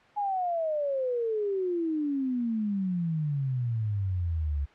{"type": "exponential sweep", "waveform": "sine", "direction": "down", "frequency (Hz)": [840, 68.8], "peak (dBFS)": -26, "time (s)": [0.16, 4.66], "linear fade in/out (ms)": 20, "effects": ["white hiss -56 dBFS RMS until 4.74 s", "low-pass 2000 Hz 12 dB/octave"]}